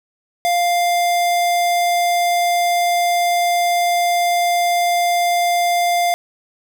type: tone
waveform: square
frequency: 699 Hz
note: F5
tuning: 1 cent sharp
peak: -15 dBFS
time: 0.45-6.14 s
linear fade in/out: 0 ms
effects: none